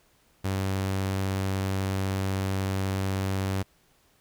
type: tone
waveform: sawtooth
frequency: 96.2 Hz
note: G2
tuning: 32 cents flat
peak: -22 dBFS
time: 0.44-3.63 s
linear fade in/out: 10 ms
effects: pink hiss -64 dBFS RMS until 4.2 s